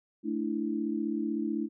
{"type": "chord", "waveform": "sine", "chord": "A suspended fourth", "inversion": "none", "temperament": "equal", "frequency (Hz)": [220, 293.7, 329.6], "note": ["A3", "D4", "E4"], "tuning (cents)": [0, 0, 0], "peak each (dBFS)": -33, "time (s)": [0.23, 1.69], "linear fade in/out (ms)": 50, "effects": []}